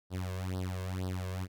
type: tone with flanger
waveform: sawtooth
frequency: 92.5 Hz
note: F#2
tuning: in tune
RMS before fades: -36 dBFS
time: 0.1-1.48 s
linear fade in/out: 50 ms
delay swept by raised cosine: 0.21 to 1.91 ms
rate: 2.1 Hz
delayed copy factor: +0.95
effects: none